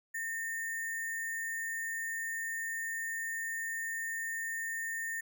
sine tone with sample-and-hold, 1824 Hz, A#6, 38 cents flat, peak -34 dBFS, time 0.14-5.21 s, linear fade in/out 10 ms, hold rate 8820 Hz, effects none

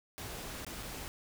pink noise with dropouts, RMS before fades -43 dBFS, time 0.18-1.08 s, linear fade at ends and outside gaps 0 ms, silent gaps 0.648-0.666 / 0.827-0.831 s, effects none

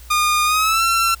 sawtooth tone with pitch glide, 1218 to 1351.5 Hz, D#6 to E6, -37 to +43 cents, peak -11 dBFS, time 0.1-1.15 s, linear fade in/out 10 ms, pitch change +180 cents, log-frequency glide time 0.45-0.83 s, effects added 60 Hz sine -38 dBFS peak until 1.2 s + white hiss -46 dBFS RMS until 1.2 s

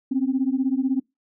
sine beating tone pair, 256.4 / 272.4 Hz, C4 / C#4, -35 / -30 cents, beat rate 16 Hz, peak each -22 dBFS, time 0.11-1 s, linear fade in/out 10 ms, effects noise-tail reverb RT60 0.2 s tail -25 dB re dry + tanh soft clip ceiling -12 dBFS

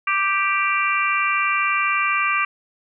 harmonic tone, 392 Hz, G4, in tune, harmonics 3 / 4 / 5 / 6 / 7, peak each -21 / -27 / -28 / -22 / -27 dBFS, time 0.07-2.45 s, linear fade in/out 5 ms, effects none

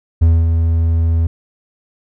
triangle tone with ADSR envelope, 82.41 Hz, E2, in tune, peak -4 dBFS, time 0.21-1.27 s, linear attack 13 ms, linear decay 230 ms, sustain -5 dB, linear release 4 ms, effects none

